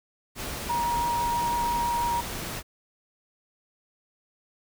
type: noise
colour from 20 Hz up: pink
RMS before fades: -34 dBFS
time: 0.35-2.63 s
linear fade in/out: 50 ms
type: tone with vibrato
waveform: sine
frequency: 948 Hz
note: A#5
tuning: 29 cents sharp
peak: -24 dBFS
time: 0.69-2.21 s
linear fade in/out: 10 ms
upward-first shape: triangle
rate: 6.1 Hz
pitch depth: 8 cents each way
effects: none